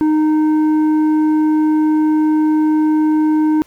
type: tone with tanh clipping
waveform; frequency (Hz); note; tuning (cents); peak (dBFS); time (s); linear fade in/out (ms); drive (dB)
sine; 308.7; D#4; -14; -12; 0.01-3.62; 0; 7
effects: pink hiss -50 dBFS RMS until 3.66 s